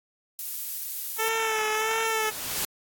violet noise, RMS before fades -32 dBFS, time 0.39-1.29 s, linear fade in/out 0 ms
10% pulse tone with vibrato, 440 Hz, A4, in tune, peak -16 dBFS, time 1.18-2.31 s, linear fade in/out 20 ms, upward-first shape sine, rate 1.5 Hz, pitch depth 38 cents each way
white noise with exponential growth, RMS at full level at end -27 dBFS, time 1.36-2.65 s, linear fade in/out 2 ms, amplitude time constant 280 ms
effects AAC 64 kbps

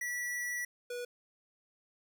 square tone pair in turn, 1949 / 487.2 Hz, B6 / B4, -23 / -24 cents, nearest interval 2 octaves, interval 2401 cents, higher first, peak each -35 / -38 dBFS, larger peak first, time 0.01-0.65 / 0.9-1.05 s, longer first, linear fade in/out 5 ms, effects 11-bit

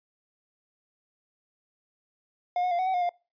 triangle tone with pitch steps, 714 / 727 / 694 / 744 / 756 / 716 / 702 Hz, F5 / F#5 / F5 / F#5 / F#5 / F5 / F5, +38 / -31 / -11 / +9 / +37 / +43 / +9 cents, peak -22 dBFS, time 2.56-3.092 s, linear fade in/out 2 ms, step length 76 ms, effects noise-tail reverb RT60 0.3 s tail -24 dB re dry + resampled to 11025 Hz

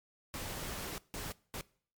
pink noise bursts at uneven times, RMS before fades -41 dBFS, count 3, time 0.34-0.98 / 1.14-1.32 / 1.54-1.61 s, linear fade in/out 0 ms, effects noise-tail reverb RT60 0.5 s tail -22 dB re dry + MP3 96 kbps

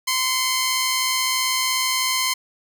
10% pulse tone pair together, 1034 / 2191 Hz, C6 / C#7, -21 / -21 cents, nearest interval octave + minor second, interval 1300 cents, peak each -12 / -16 dBFS, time 0.07-2.34 s, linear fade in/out 10 ms, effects none

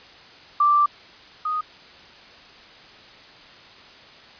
sine tone pair in turn, 1174.7 / 1242.2 Hz, D6 / D#6, 0 / -3 cents, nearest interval minor second, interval 97 cents, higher second, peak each -14 / -22 dBFS, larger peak first, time 0.6-0.86 / 1.45-1.61 s, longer first, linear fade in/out 5 ms, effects white hiss -46 dBFS RMS until 4.39 s + resampled to 11025 Hz

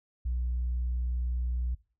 sine tone, 61 Hz, B1, 21 cents flat, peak -26 dBFS, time 0.25-1.75 s, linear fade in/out 10 ms, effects noise-tail reverb RT60 0.4 s tail -22 dB re dry + tanh soft clip ceiling -25 dBFS

